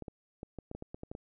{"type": "clicks", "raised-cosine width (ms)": 2, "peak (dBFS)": -28, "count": 11, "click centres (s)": [0.023, 0.082, 0.431, 0.587, 0.714, 0.75, 0.824, 0.945, 1.034, 1.115, 1.151], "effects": []}